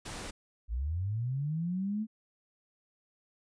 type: noise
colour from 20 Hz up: pink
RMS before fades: -41 dBFS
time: 0.05-0.31 s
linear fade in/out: 10 ms
type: linear sweep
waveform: sine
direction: up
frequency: 51.4 to 222.4 Hz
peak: -30 dBFS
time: 0.68-2.07 s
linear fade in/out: 50 ms
effects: resampled to 22050 Hz